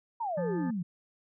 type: exponential sweep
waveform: sine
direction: down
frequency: 966 to 164.8 Hz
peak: -30 dBFS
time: 0.2-0.83 s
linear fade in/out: 10 ms
type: harmonic tone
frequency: 174.61 Hz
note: F3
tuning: in tune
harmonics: 1 / 3 / 5 / 7 / 9 / 10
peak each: -32 / -48 / -42 / -50 / -55 / -49 dBFS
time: 0.37-0.71 s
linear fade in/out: 10 ms
effects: none